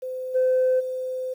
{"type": "tone with level steps", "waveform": "sine", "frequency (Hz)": 513, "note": "C5", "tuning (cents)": -34, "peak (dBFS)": [-28, -16, -26], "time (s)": [0.02, 1.34], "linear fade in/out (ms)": 10, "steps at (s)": [0.34, 0.79], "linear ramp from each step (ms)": 20, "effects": ["tanh soft clip ceiling -14 dBFS", "9-bit"]}